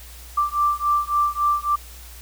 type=beating tone pair; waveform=sine; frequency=1174.7 / 1178.3 Hz; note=D6 / D6; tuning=0 / +5 cents; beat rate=3.6 Hz; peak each=-21 dBFS; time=0.37-1.76 s; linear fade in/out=10 ms; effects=added 60 Hz sine -40 dBFS peak until 2.21 s + white hiss -44 dBFS RMS until 2.21 s